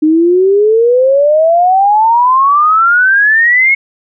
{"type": "exponential sweep", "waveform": "sine", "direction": "up", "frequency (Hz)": [303.4, 2197], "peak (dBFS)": -5, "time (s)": [0.02, 3.75], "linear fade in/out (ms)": 10, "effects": []}